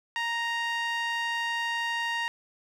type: tone with band-pass filter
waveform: sawtooth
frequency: 932.3 Hz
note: A#5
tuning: in tune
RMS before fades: -30 dBFS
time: 0.16-2.28 s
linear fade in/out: 0 ms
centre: 2100 Hz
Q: 1.4
effects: none